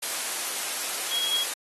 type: tone in noise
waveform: sine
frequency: 3300 Hz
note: G#7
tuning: 12 cents flat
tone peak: -25 dBFS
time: 1.11-1.44 s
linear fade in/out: 10 ms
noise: white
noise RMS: -30 dBFS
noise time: 0.02-1.54 s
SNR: +2 dB
effects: high-pass 400 Hz 12 dB/octave + AAC 32 kbps